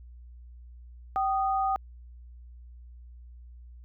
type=tone pair together; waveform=sine; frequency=773.4 / 1238 Hz; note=G5 / D#6; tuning=-24 / -9 cents; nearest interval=minor sixth; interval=815 cents; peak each=-25 / -30 dBFS; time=1.16-1.76 s; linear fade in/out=0 ms; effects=added 60 Hz sine -45 dBFS peak until 3.84 s